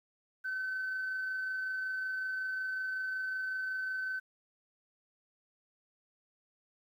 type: tone with amplitude modulation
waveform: sine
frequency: 1525 Hz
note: G6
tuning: 48 cents flat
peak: -31 dBFS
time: 0.44-4.2 s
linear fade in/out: 20 ms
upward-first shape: sine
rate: 25.4 Hz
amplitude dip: 25%
effects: tanh soft clip ceiling -30 dBFS + 11-bit